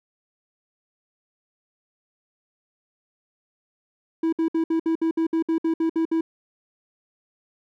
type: tone bursts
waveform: triangle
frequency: 326.1 Hz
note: E4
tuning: 19 cents flat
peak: -17 dBFS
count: 13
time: 4.23-6.21 s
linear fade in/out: 5 ms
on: 96 ms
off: 61 ms
effects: none